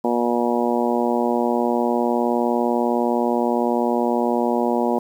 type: harmonic tone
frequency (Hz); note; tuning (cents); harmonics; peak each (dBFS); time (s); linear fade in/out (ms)
119.8; A#2; +48; 2 / 3 / 4 / 5 / 6 / 7 / 8; -22 / -24 / -25 / -26 / -27 / -27 / -28; 0.04-4.99; 5
effects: 8-bit